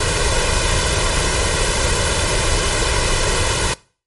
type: noise with comb filter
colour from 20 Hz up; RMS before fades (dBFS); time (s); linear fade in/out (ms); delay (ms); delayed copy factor
pink; -17; 0-3.74; 5; 2; +0.7
effects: noise-tail reverb RT60 0.4 s tail -22 dB re dry + MP3 48 kbps